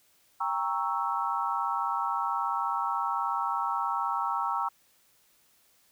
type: chord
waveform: sine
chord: G diminished seventh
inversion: none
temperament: equal with one note detuned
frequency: 793.6 / 932.3 / 1108.7 / 1318.5 Hz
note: G5 / Bb5 / Db6 / Fb6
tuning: +21 / 0 / 0 / 0 cents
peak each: -34 / -31 / -33 / -32 dBFS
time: 0.4-4.69 s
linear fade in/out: 10 ms
effects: white hiss -65 dBFS RMS until 5.91 s